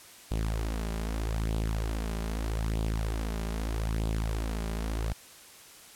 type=tone with flanger; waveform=sawtooth; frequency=54.6 Hz; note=A1; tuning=13 cents flat; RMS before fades=-31 dBFS; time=0.31-5.13 s; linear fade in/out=5 ms; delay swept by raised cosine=0.25 to 5.05 ms; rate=0.8 Hz; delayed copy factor=+0.6; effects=white hiss -51 dBFS RMS until 5.95 s + low-pass 12000 Hz 12 dB/octave